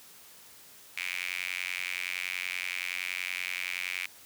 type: tone with high-pass filter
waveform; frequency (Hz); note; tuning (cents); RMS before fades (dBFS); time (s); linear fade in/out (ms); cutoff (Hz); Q
sawtooth; 90.6; F#2; -36; -35; 0.97-4.06; 5; 2300; 6.5
effects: white hiss -53 dBFS RMS until 4.25 s + high-pass 60 Hz 12 dB/octave